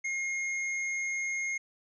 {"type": "tone", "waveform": "square", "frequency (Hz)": 2142, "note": "C7", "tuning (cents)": 40, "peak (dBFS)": -31, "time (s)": [0.04, 1.58], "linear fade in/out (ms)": 10, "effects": ["resampled to 16000 Hz"]}